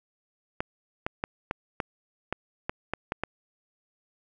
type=clicks; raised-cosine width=0.5 ms; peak=-13 dBFS; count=10; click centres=0.605 / 1.065 / 1.239 / 1.511 / 1.802 / 2.326 / 2.695 / 2.936 / 3.121 / 3.236 s; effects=none